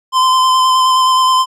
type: tone with vibrato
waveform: square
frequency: 1032 Hz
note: C6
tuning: 24 cents flat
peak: -9 dBFS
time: 0.12-1.46 s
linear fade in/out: 50 ms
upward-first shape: square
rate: 9.5 Hz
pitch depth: 13 cents each way
effects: low-pass 8000 Hz 12 dB/octave